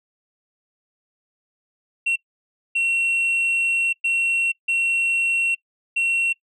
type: tone bursts at uneven times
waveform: sine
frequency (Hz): 2725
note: F7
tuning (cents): -43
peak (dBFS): -15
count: 5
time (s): 2.06-2.16 / 2.75-3.93 / 4.04-4.52 / 4.68-5.55 / 5.96-6.33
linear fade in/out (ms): 10
effects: noise-tail reverb RT60 0.1 s tail -23 dB re dry + tanh soft clip ceiling -17 dBFS